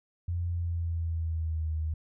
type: tone with pitch glide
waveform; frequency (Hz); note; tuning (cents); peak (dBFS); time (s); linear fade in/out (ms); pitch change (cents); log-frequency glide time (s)
sine; 86.7 to 78.59; F2 to D#2; -12 to +18; -28; 0.28-1.94; 5; -170; 0.48-1.73
effects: none